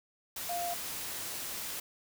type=tone in noise; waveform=sine; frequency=698.5 Hz; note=F5; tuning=in tune; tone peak=-33 dBFS; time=0.49-0.74 s; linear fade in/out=5 ms; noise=white; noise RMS=-39 dBFS; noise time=0.36-1.8 s; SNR=+3 dB; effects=none